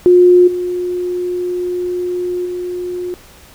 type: tone with level steps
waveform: sine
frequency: 357.9 Hz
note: F4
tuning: 42 cents sharp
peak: -4 / -16 / -19 dBFS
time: 0.06-3.14 s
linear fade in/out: 0 ms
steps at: 0.47 / 2.45 s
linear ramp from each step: 10 ms
effects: pink hiss -42 dBFS RMS until 3.54 s